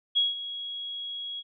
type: tone with ADSR envelope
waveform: sine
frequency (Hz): 3318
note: G#7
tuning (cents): -2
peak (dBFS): -19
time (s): 0.15-1.43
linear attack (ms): 23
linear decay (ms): 170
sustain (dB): -14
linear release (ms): 40
effects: none